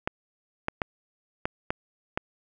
clicks, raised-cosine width 0.5 ms, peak -11 dBFS, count 6, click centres 0.075 / 0.684 / 0.818 / 1.455 / 1.705 / 2.175 s, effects none

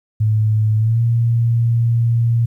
sine tone with pitch glide, 108.3 to 116.75 Hz, A2 to A#2, -27 to +3 cents, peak -12 dBFS, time 0.2-2.46 s, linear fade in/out 10 ms, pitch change +130 cents, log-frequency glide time 0.77-1.01 s, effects 9-bit

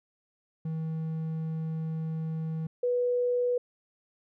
triangle / sine tone pair in turn, 160 / 490.7 Hz, D#3 / B4, +49 / -11 cents, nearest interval octave + perfect fifth, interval 1940 cents, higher second, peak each -28 / -24 dBFS, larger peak second, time 0.65-2.67 / 2.83-3.58 s, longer first, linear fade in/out 5 ms, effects none

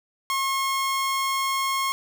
sawtooth tone, 1080 Hz, C#6, 45 cents flat, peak -19 dBFS, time 0.3-1.92 s, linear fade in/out 0 ms, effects none

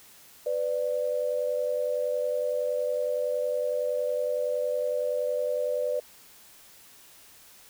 sine tone pair together, 499.2 / 590 Hz, B4 / D5, +19 / +8 cents, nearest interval minor third, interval 289 cents, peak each -28 dBFS, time 0.46-6 s, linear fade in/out 5 ms, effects white hiss -53 dBFS RMS until 7.69 s

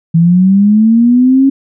sine linear sweep, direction up, 162.1 to 274.8 Hz, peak -4 dBFS, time 0.14-1.5 s, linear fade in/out 10 ms, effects none

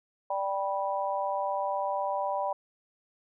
sine chord, G major, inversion second, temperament just, 588 / 784 / 980 Hz, D5 / G5 / B5, +2 / 0 / -14 cents, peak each -32 dBFS, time 0.3-2.53 s, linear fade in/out 5 ms, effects none

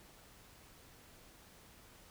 silence, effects pink hiss -60 dBFS RMS until 2.1 s

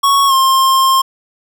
square tone with pitch glide, 1108.7 to 1061.7 Hz, C#6 to C6, 0 to +25 cents, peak -9 dBFS, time 0.03-1.02 s, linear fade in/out 10 ms, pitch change -75 cents, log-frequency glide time 0.27-0.33 s, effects none

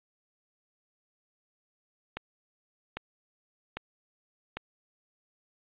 click train, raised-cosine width 0.3 ms, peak -18 dBFS, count 4, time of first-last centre 2.17-4.57 s, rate 1.25 Hz, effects resampled to 8000 Hz + 10-bit

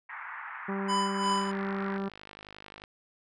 white band-pass noise, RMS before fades -41 dBFS, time 0.09-1.98 s, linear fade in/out 5 ms, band 860 to 2000 Hz, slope 48 dB/octave
harmonic tone, 196 Hz, G3, in tune, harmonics 1 / 2 / 3 / 4 / 5 / 6 / 7 / 8 / 9, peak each -32 / -36 / -45 / -45 / -46 / -46 / -47 / -54 / -54 dBFS, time 0.68-2.09 s, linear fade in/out 10 ms
square tone with tremolo, 998 Hz, B5, 18 cents sharp, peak -26 dBFS, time 0.88-1.52 s, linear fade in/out 20 ms, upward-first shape sine, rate 2.9 Hz, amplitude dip 70%
click train, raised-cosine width 0.3 ms, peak -29 dBFS, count 83, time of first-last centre 1.24-2.838 s, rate 51.3 Hz
effects resampled to 22050 Hz

